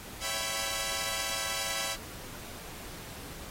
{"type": "chord", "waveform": "5% pulse", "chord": "C# half-diminished seventh", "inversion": "none", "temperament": "equal with one note detuned", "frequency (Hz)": [554.4, 659.3, 784, 996.9], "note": ["C#5", "E5", "G5", "B5"], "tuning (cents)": [0, 0, 0, 16], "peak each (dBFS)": -25, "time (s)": [0.2, 1.97], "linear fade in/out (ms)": 50, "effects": ["pink hiss -45 dBFS RMS until 3.5 s", "AAC 48 kbps"]}